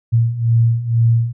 sine beating tone pair, 114.5 / 116.6 Hz, A#2 / A#2, -31 / +1 cents, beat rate 2.1 Hz, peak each -17 / -13 dBFS, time 0.12-1.33 s, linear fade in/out 20 ms, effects none

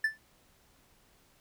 triangle tone with exponential decay, 1759 Hz, A6, 1 cent flat, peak -20 dBFS, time 0.04-0.18 s, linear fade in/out 5 ms, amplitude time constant 29 ms, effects pink hiss -65 dBFS RMS until 1.4 s

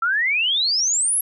sine exponential sweep, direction up, 1318.5 to 11490 Hz, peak -17 dBFS, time 0.02-1.21 s, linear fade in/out 5 ms, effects none

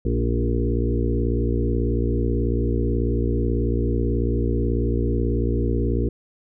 harmonic tone with a mistuned harmonic, 58.27 Hz, A#1, in tune, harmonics 1 / 2 / 4 / 5 / 6 / 7 / 8, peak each -22 / -25 / -28 / -29 / -30 / -30 / -31 dBFS, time 0.05-6.09 s, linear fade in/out 5 ms, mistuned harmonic 6, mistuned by +20 cents, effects none

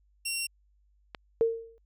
15% pulse tone, 2742 Hz, F7, 32 cents flat, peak -23 dBFS, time 0.25-0.47 s, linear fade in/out 10 ms
click, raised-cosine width 0.3 ms, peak -21 dBFS, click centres 1.148 s
sine tone with exponential decay, 456.3 Hz, A#4, 37 cents flat, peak -18 dBFS, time 1.41-1.78 s, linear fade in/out 0 ms, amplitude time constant 79 ms
effects added 50 Hz sine -63 dBFS peak until 1.85 s

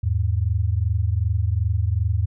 sine tone pair together, 82 / 104.63 Hz, E2 / G#2, -9 / +13 cents, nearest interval major third, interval 422 cents, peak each -21 dBFS, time 0.03-2.26 s, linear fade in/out 10 ms, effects none

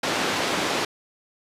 pink band-pass noise, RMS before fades -25 dBFS, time 0.03-0.85 s, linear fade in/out 5 ms, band 270 to 5300 Hz, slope 12 dB/octave, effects resampled to 32000 Hz

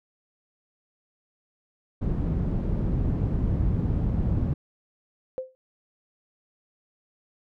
white low-pass noise, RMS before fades -25 dBFS, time 2.01-4.54 s, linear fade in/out 10 ms, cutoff 140 Hz, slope 12 dB/octave
sine tone with exponential decay, 518 Hz, C5, 17 cents flat, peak -24 dBFS, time 5.38-5.55 s, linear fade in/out 0 ms, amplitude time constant 36 ms
effects none

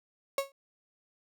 35% pulse tone with exponential decay, 550 Hz, C#5, 14 cents flat, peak -22 dBFS, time 0.38-0.52 s, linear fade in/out 2 ms, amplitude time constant 29 ms, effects none

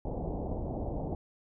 pink low-pass noise, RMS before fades -35 dBFS, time 0.05-1.15 s, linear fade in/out 0 ms, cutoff 810 Hz, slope 48 dB/octave, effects none

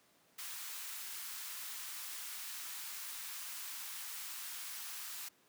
white high-pass noise, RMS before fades -45 dBFS, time 0.38-5.29 s, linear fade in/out 10 ms, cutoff 960 Hz, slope 24 dB/octave, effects pink hiss -69 dBFS RMS until 5.48 s + high-pass 200 Hz 12 dB/octave

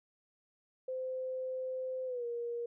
sine tone with pitch glide, 516 to 473.2 Hz, C5 to A#4, -24 to +26 cents, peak -35 dBFS, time 0.88-2.66 s, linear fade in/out 5 ms, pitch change -150 cents, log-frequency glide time 2.06-2.25 s, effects none

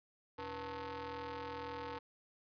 sawtooth ring-modulated tone, 201.7 Hz, G3, 50 cents sharp, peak -35 dBFS, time 0.38-1.99 s, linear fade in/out 10 ms, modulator 685 Hz, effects resampled to 11025 Hz

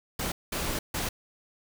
pink noise bursts at uneven times, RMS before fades -31 dBFS, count 3, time 0.19-0.32 / 0.52-0.79 / 0.94-1.09 s, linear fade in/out 5 ms, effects none

